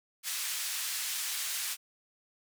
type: band-pass noise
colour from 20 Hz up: white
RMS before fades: -35 dBFS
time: 0.23-1.77 s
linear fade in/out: 50 ms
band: 1600 to 12000 Hz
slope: 12 dB/octave
effects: none